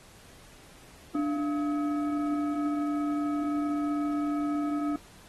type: tone with frequency modulation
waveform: sine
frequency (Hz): 293.7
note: D4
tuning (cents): 0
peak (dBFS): -26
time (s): 1.15-4.96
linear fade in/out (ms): 2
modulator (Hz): 982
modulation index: 0.49
effects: pink hiss -54 dBFS RMS until 5.28 s + AAC 32 kbps